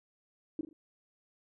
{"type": "tone with echo", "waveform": "sine", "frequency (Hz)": 311.1, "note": "D#4", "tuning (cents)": 0, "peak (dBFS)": -30, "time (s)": [0.59, 0.61], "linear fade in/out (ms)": 2, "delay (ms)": 40, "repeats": 3, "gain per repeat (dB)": -9, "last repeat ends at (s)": 0.73, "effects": []}